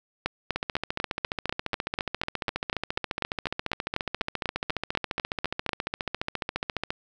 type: two click trains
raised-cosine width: 0.3 ms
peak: -10 / -12 dBFS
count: 23 / 93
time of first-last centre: 0.26-5.692 / 0.56-6.905 s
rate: 4.05 / 14.5 Hz
effects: none